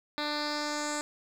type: tone with low-pass filter sweep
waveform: 10% pulse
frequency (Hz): 297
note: D4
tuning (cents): +20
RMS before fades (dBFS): -33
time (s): 0.18-1.01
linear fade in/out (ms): 0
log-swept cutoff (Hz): 3800 to 7900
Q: 3.5
effects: 9-bit